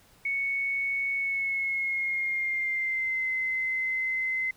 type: tone with pitch glide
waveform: sine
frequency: 2217 to 2057 Hz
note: C#7 to C7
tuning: 0 to -30 cents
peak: -26 dBFS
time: 0.25-4.51 s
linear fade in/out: 5 ms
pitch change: -130 cents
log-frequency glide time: 1.15-3.29 s
effects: pink hiss -59 dBFS RMS until 4.56 s